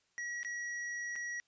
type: tone with dropouts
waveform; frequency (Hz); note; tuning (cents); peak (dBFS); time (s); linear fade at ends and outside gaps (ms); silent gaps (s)
square; 1917; A#6; +48; -38; 0.18-1.4; 0; 0.431-0.448 / 1.156-1.161
effects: white hiss -75 dBFS RMS until 1.47 s + resampled to 16000 Hz